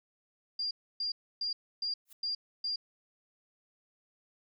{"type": "tone bursts", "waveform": "sine", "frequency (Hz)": 4795, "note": "D8", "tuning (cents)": 35, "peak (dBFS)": -31, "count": 6, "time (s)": [0.59, 2.76], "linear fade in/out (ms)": 5, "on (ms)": 120, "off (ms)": 290}
{"type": "noise with exponential growth", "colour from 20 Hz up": "blue", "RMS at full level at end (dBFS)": -47, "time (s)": [2.05, 2.13], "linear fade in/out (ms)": 5, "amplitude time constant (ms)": 16}
{"effects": []}